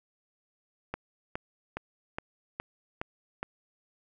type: click train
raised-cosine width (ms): 0.5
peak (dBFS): -18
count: 7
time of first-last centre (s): 0.94-3.43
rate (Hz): 2.41
effects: none